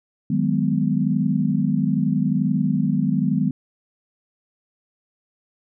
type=chord; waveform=sine; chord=G# minor seventh; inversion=second; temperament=just; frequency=155.74 / 186.89 / 207.7 / 249.2 Hz; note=D#3 / F#3 / G#3 / B3; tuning=+2 / +18 / 0 / +16 cents; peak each=-23 dBFS; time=0.3-3.51 s; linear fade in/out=5 ms; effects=none